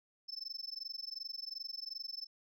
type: tone with amplitude modulation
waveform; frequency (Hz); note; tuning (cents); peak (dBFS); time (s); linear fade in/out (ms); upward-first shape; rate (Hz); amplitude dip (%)
sine; 5274; E8; 0; -35; 0.28-2.27; 20; sine; 22.7; 100
effects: tanh soft clip ceiling -37 dBFS